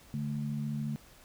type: tone pair together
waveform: sine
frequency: 145 / 219 Hz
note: D3 / A3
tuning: -22 / -8 cents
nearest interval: perfect fifth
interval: 714 cents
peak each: -34 / -35 dBFS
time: 0.14-0.96 s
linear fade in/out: 0 ms
effects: pink hiss -57 dBFS RMS until 1.24 s